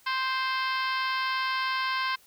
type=harmonic tone; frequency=523 Hz; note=C5; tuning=1 cent flat; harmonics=2 / 3 / 4 / 5 / 6 / 7 / 8 / 9 / 10; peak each=-29 / -32 / -35 / -38 / -38 / -43 / -40 / -42 / -44 dBFS; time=0.06-2.16 s; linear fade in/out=10 ms; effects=white hiss -59 dBFS RMS until 2.26 s